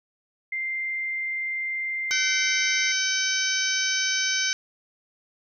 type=tone; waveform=sine; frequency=2093 Hz; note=C7; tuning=in tune; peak=-26 dBFS; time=0.52-2.92 s; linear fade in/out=5 ms
type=harmonic tone; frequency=766 Hz; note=G5; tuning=40 cents flat; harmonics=2 / 3 / 4 / 5 / 6 / 7 / 8; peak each=-28 / -30 / -32 / -33 / -34 / -30 / -28 dBFS; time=2.11-4.53 s; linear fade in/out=0 ms
effects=none